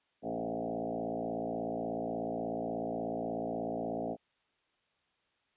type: tone with frequency modulation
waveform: sine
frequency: 459 Hz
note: A#4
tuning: 27 cents flat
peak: -33 dBFS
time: 0.22-4.17 s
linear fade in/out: 50 ms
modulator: 56.5 Hz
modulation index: 4.8
effects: white hiss -75 dBFS RMS until 5.56 s + resampled to 8000 Hz